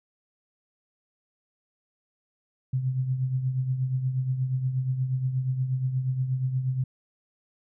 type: tone with tremolo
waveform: sine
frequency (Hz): 129.7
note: C3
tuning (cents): -15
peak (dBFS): -21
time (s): 2.73-6.84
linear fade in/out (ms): 5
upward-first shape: triangle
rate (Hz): 8.4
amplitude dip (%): 65
effects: none